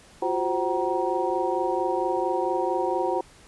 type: tone cluster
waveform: sine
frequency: 349.2 / 373.6 / 524 / 757 / 944 Hz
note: F4 / F#4 / C5 / F#5 / A#5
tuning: 0 / +17 / +2 / +39 / +22 cents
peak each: -29 dBFS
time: 0.22-3.21 s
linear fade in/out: 5 ms
effects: pink hiss -52 dBFS RMS until 3.47 s + resampled to 24000 Hz